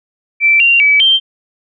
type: tone with pitch steps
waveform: sine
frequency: 2333 / 2767 / 2291 / 3144 Hz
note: D7 / F7 / D7 / G7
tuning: -12 / -17 / -44 / +4 cents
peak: -6 dBFS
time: 0.4-1.2 s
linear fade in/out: 50 ms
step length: 200 ms
effects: none